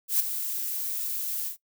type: noise with ADSR envelope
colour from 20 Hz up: violet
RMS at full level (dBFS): -21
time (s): 0.08-1.57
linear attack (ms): 120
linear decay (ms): 7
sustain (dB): -10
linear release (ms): 110
effects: noise-tail reverb RT60 0.1 s tail -19 dB re dry